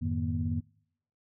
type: tone cluster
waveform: sine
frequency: 89.1 / 106.6 / 153.9 / 238.7 Hz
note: F2 / G#2 / D#3 / A#3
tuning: +35 / +46 / -19 / +41 cents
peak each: -31 / -35 / -35 / -33 dBFS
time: 0.01-0.61 s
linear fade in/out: 20 ms
effects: noise-tail reverb RT60 0.7 s tail -24 dB re dry + tanh soft clip ceiling -17 dBFS